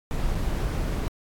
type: noise with dropouts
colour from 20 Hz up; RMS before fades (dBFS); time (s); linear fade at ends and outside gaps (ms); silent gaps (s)
brown; -26; 0.11-1.08; 0; 0.347-0.351
effects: AAC 64 kbps